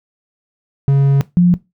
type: tone pair in turn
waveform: triangle / sine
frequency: 138.59 / 176.63 Hz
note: C#3 / F3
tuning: 0 / +20 cents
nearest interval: major third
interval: 420 cents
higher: second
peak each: -6 dBFS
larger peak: neither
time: 0.88-1.21 / 1.37-1.54 s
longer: first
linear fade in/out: 0 ms
effects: noise-tail reverb RT60 0.2 s tail -18 dB re dry